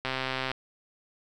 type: click train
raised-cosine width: 0.3 ms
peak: -14 dBFS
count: 62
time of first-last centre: 0.05-0.516 s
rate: 131 Hz
effects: none